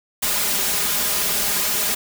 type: noise with comb filter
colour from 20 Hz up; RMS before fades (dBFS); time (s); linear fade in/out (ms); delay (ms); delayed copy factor
white; -21; 0.22-1.95; 10; 4.9; +1
effects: none